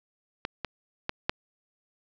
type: clicks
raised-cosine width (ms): 0.3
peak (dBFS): -14 / -15 / -12 / -8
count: 4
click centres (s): 0.451 / 0.647 / 1.094 / 1.295
effects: resampled to 16000 Hz + 8-bit